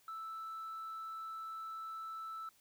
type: tone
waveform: sine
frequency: 1318.5 Hz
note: E6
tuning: in tune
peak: -40 dBFS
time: 0.08-2.49 s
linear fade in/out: 2 ms
effects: tanh soft clip ceiling -40 dBFS + white hiss -69 dBFS RMS until 2.6 s